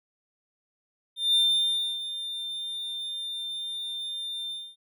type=tone with ADSR envelope; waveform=triangle; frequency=3601 Hz; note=A7; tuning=39 cents sharp; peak=-17 dBFS; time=1.16-4.76 s; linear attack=180 ms; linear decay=650 ms; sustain=-13 dB; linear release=260 ms; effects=none